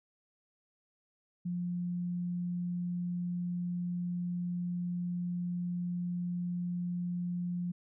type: tone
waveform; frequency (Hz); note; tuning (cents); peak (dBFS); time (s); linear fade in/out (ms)
sine; 176.3; F3; +17; -32; 1.45-7.72; 10
effects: none